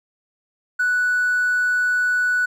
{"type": "tone with hard clipping", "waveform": "triangle", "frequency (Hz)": 1480, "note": "F#6", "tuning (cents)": 0, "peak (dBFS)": -17, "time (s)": [0.79, 2.46], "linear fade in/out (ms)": 10, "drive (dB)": 4, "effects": []}